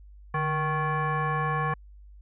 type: tone with frequency modulation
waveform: sine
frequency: 473.7 Hz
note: A#4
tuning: 28 cents sharp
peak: -24 dBFS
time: 0.34-1.74 s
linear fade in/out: 5 ms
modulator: 623 Hz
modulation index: 1.9
effects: added 50 Hz sine -46 dBFS peak until 2.21 s